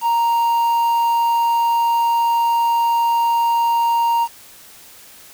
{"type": "tone with quantisation", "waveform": "triangle", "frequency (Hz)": 932.3, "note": "A#5", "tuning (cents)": 0, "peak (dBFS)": -12, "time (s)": [0.01, 4.28], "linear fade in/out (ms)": 50, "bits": 6, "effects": ["white hiss -43 dBFS RMS until 5.33 s"]}